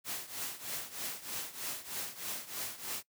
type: noise with tremolo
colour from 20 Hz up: white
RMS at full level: -37 dBFS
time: 0.04-3.03 s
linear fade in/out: 50 ms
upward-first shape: triangle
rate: 3.2 Hz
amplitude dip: 85%
effects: noise-tail reverb RT60 0.1 s tail -21 dB re dry + high-pass 100 Hz 12 dB/octave